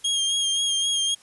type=tone with vibrato; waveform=sawtooth; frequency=3239 Hz; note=G#7; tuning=44 cents flat; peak=-18 dBFS; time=0.04-1.15 s; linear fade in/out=10 ms; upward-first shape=sine; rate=3.8 Hz; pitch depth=30 cents each way; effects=white hiss -53 dBFS RMS until 1.22 s + resampled to 24000 Hz